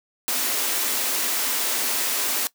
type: high-pass noise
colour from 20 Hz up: white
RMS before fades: -24 dBFS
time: 0.28-2.47 s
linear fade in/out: 0 ms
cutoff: 220 Hz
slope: 96 dB/octave
effects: noise-tail reverb RT60 0.1 s tail -19 dB re dry